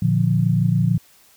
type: chord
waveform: sine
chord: Bb major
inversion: none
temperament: equal with one note detuned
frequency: 116.54 / 147.85 / 174.61 Hz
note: Bb2 / D3 / F3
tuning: 0 / +12 / 0 cents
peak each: -19 / -20 / -19 dBFS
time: 0.02-0.98 s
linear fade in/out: 5 ms
effects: white hiss -53 dBFS RMS until 1.36 s